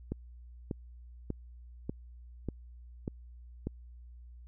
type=click train; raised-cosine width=3 ms; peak=-21 dBFS; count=7; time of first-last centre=0.12-3.67 s; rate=1.69 Hz; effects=added 60 Hz sine -48 dBFS peak until 4.47 s